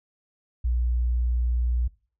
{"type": "tone", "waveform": "sine", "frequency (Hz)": 60.2, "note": "B1", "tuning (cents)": -44, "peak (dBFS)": -21, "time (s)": [0.64, 1.88], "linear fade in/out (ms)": 10, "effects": ["noise-tail reverb RT60 0.4 s tail -21 dB re dry"]}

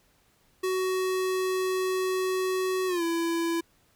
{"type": "tone with pitch glide", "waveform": "square", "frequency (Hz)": [373.4, 334.6], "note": ["F#4", "E4"], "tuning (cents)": [16, 26], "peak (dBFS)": -26, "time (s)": [0.63, 3.61], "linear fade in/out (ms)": 10, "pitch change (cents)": -190, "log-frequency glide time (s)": [2.87, 3.03], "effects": ["pink hiss -65 dBFS RMS until 3.95 s"]}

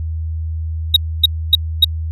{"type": "tone bursts", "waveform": "triangle", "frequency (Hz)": 3785, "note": "A#7", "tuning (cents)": 26, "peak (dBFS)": -3, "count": 4, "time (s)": [0.94, 1.846], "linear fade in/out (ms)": 5, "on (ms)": 24, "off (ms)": 270, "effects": ["added 80 Hz sine -19 dBFS peak until 2.11 s"]}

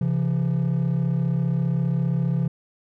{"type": "tone pair together", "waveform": "triangle", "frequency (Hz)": [134.6, 169.59], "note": ["C3", "E3"], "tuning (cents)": [49, 49], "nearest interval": "major third", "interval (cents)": 400, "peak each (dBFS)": -20, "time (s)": [0.01, 2.48], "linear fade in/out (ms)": 5, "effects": ["tanh soft clip ceiling -13 dBFS"]}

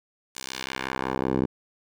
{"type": "tone with band-pass filter sweep", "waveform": "10% pulse", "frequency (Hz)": 65.41, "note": "C2", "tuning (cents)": 0, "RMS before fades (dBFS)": -29, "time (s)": [0.35, 1.46], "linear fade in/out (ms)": 10, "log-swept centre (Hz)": [7900, 290], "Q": 0.89, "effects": []}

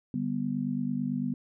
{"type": "chord", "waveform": "sine", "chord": "G major", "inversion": "second", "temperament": "just", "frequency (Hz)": [147, 196, 245], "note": ["D3", "G3", "B3"], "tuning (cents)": [2, 0, -14], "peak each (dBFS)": [-35, -33, -30], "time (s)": [0.14, 1.34], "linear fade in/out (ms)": 2, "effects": []}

